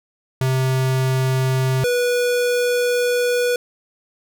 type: tone pair in turn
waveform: square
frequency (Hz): 130.81 / 488.5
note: C3 / B4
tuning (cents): 0 / -19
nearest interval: octave + major seventh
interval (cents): 2281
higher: second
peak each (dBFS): -17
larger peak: neither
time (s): 0.41-1.84 / 1.84-3.56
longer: second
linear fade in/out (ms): 2
effects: none